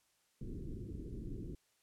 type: low-pass noise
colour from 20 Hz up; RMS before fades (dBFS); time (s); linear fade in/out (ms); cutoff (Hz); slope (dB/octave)
pink; -44; 0.41-1.55; 5; 400; 48
effects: white hiss -75 dBFS RMS until 1.82 s + low-pass 11000 Hz 12 dB/octave